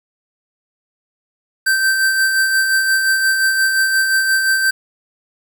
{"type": "tone with tremolo", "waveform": "square", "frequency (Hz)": 1557, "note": "G6", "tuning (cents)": -12, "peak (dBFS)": -12, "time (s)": [1.66, 4.71], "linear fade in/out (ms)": 10, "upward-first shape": "sine", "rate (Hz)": 5.7, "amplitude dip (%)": 40, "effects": ["7-bit"]}